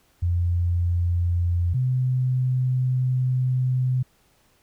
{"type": "tone pair in turn", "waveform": "sine", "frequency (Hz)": [87, 127.81], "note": ["F2", "C3"], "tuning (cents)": [-6, -40], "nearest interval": "perfect fifth", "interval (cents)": 666, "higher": "second", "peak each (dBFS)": -19, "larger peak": "neither", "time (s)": [[0.22, 1.74], [1.74, 4.03]], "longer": "second", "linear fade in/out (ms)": 10, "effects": ["pink hiss -62 dBFS RMS until 4.62 s"]}